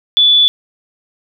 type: tone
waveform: sine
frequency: 3459 Hz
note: A7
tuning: 30 cents flat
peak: -6 dBFS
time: 0.17-0.48 s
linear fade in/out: 0 ms
effects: none